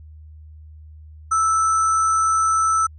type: tone with sample-and-hold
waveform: sine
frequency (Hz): 1318.5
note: E6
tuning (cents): 0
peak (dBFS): -15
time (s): 1.31-2.87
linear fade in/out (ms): 10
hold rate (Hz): 7350
effects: added 77 Hz sine -39 dBFS peak until 2.98 s + resampled to 22050 Hz